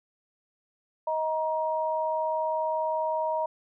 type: tone pair together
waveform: sine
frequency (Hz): 630 / 944.9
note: D#5 / A#5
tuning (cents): +21 / +23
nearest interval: perfect fifth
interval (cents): 702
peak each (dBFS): -28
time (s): 1.07-3.46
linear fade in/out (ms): 5
effects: none